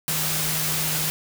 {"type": "tone in noise", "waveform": "sine", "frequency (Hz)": 156, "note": "D#3", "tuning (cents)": 5, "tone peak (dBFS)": -31, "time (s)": [0.08, 1.1], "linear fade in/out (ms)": 0, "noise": "white", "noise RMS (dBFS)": -25, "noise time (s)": [0.08, 1.1], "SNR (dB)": -9, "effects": []}